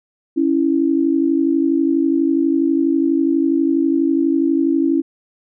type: tone pair together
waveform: sine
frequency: 277.4 / 329.6 Hz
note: C#4 / E4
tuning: +1 / 0 cents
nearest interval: minor third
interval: 299 cents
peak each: -16 dBFS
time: 0.36-5.02 s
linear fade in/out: 20 ms
effects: none